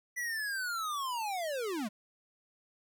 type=linear sweep; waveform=square; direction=down; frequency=1984 to 193.1 Hz; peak=-34 dBFS; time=0.16-1.89 s; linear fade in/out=20 ms; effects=none